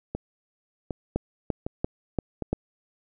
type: two click trains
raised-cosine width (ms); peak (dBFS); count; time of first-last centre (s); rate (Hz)
2; -11 / -16; 5 / 4; 1.16-2.53 / 0.15-2.423; 2.92 / 1.32
effects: none